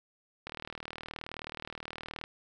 click train, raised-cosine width 0.3 ms, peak -23 dBFS, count 70, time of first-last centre 0.47-2.239 s, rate 39 Hz, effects none

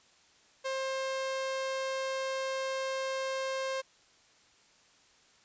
sawtooth tone, 531 Hz, C5, 25 cents sharp, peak -28 dBFS, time 0.64-3.82 s, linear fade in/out 20 ms, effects white hiss -63 dBFS RMS until 5.44 s + resampled to 16000 Hz

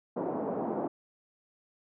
pink band-pass noise, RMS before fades -33 dBFS, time 0.16-0.88 s, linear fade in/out 10 ms, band 210 to 840 Hz, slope 24 dB/octave, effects none

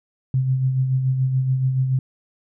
sine tone with tremolo, 130.81 Hz, C3, in tune, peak -15 dBFS, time 0.34-1.99 s, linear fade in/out 2 ms, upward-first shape sine, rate 7 Hz, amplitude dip 45%, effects none

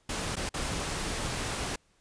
pink noise with dropouts, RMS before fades -33 dBFS, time 0.09-1.76 s, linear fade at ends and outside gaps 5 ms, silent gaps 0.357-0.366 / 0.492-0.54 s, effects pink hiss -68 dBFS RMS until 2 s + resampled to 22050 Hz

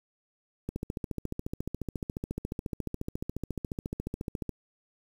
click train, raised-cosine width 3 ms, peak -20 dBFS, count 55, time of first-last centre 0.69-4.493 s, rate 14.2 Hz, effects 8-bit

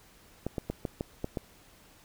clicks, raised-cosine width 2 ms, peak -18 dBFS, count 7, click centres 0.466 / 0.582 / 0.7 / 0.852 / 1.009 / 1.244 / 1.372 s, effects pink hiss -58 dBFS RMS until 2.04 s

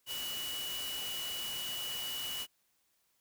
sine tone in noise, 2941 Hz, F#7, 11 cents flat, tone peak -38 dBFS, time 0.06-2.47 s, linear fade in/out 50 ms, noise white, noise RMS -42 dBFS, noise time 0.06-2.47 s, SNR +1 dB, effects white hiss -75 dBFS RMS until 3.2 s

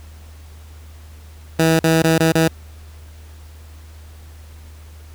15% pulse tone with dropouts, 162 Hz, E3, 30 cents flat, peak -6 dBFS, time 1.59-2.48 s, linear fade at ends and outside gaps 5 ms, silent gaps 1.793-1.839 / 2.023-2.04 / 2.182-2.201 / 2.321-2.351 s, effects added 77 Hz sine -37 dBFS peak until 5.14 s + pink hiss -49 dBFS RMS until 5.14 s

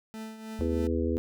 40% pulse tone with tremolo, 220 Hz, A3, in tune, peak -35 dBFS, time 0.14-0.87 s, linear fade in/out 0 ms, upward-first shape triangle, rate 3.2 Hz, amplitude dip 65%
sine tone, 78 Hz, D#2, 5 cents sharp, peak -30 dBFS, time 0.59-1.17 s, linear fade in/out 0 ms
harmonic tone, 82.41 Hz, E2, in tune, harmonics 3 / 4 / 5 / 6, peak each -31 / -32 / -33 / -34 dBFS, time 0.61-1.18 s, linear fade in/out 0 ms
effects none

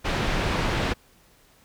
pink low-pass noise, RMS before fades -25 dBFS, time 0.04-0.94 s, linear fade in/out 20 ms, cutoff 3400 Hz, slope 12 dB/octave, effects pink hiss -58 dBFS RMS until 1.64 s

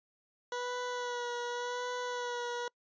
20% pulse tone with vibrato, 488.1 Hz, B4, 20 cents flat, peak -30 dBFS, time 0.52-2.68 s, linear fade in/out 2 ms, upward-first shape sine, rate 0.88 Hz, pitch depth 23 cents each way, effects noise-tail reverb RT60 0.1 s tail -26 dB re dry + resampled to 16000 Hz

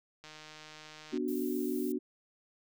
click train, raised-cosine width 0.2 ms, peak -32 dBFS, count 145, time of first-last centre 0.24-1.175 s, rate 154 Hz
sine chord, B minor, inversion none, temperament equal, 246.9 / 293.7 / 370 Hz, B3 / D4 / F#4, 0 / 0 / 0 cents, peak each -35 dBFS, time 1.12-1.99 s, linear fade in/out 20 ms
violet noise, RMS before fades -47 dBFS, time 1.28-1.92 s, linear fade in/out 0 ms
effects none

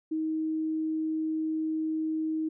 sine tone, 315.6 Hz, D#4, 25 cents sharp, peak -27 dBFS, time 0.11-2.49 s, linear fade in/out 10 ms, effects none

